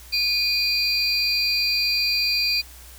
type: tone cluster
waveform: triangle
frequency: 2451 / 4134 / 4694 Hz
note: D#7 / C8 / D8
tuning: -27 / -22 / -2 cents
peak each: -23 / -29 / -20 dBFS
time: 0.12-2.62 s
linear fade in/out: 20 ms
effects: added 61 Hz sine -44 dBFS peak until 2.98 s + white hiss -46 dBFS RMS until 2.98 s